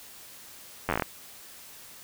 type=slowing click train; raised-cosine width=0.5 ms; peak=-11 dBFS; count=9; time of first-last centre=0.89-1.022 s; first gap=10 ms; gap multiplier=1.14; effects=white hiss -48 dBFS RMS until 2.03 s